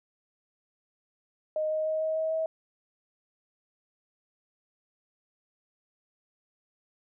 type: tone with pitch steps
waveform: sine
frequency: 620 / 624.3 / 628.7 / 633 / 637.4 / 641.9 Hz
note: D#5 / D#5 / D#5 / D#5 / D#5 / E5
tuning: -6 / +6 / +18 / +30 / +42 / -46 cents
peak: -26 dBFS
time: 1.56-2.46 s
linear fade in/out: 2 ms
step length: 150 ms
effects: none